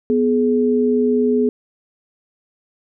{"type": "tone pair together", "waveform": "sine", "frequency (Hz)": [246.9, 422.1], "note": ["B3", "G#4"], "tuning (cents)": [0, 28], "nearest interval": "major sixth", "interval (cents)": 928, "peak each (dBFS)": -16, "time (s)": [0.1, 1.49], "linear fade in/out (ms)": 0, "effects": []}